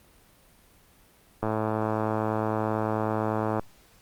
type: click train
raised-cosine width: 1 ms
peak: -13 dBFS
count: 237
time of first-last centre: 1.43-3.595 s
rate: 109 Hz
effects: pink hiss -58 dBFS RMS until 4.01 s + Opus 32 kbps